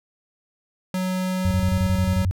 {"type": "tone with pitch glide", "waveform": "square", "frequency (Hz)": [185.2, 186.38], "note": ["F#3", "F#3"], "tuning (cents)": [2, 13], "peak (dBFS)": -23, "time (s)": [0.94, 2.25], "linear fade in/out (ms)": 2, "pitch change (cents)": 11, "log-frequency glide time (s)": [1.25, 1.84]}
{"type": "tone bursts", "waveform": "sine", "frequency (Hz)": 92.5, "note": "F#2", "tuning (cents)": 0, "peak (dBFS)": -18, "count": 10, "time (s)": [1.45, 2.311], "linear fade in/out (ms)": 0, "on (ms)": 60, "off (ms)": 29}
{"effects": []}